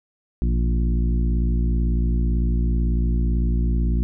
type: harmonic tone with a mistuned harmonic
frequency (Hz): 58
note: A#1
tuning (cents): -8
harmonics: 1 / 2 / 3 / 4 / 5 / 6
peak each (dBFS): -18 / -29 / -28 / -30 / -36 / -37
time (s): 0.42-4.03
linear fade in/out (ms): 0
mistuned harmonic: 2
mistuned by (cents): +74
effects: none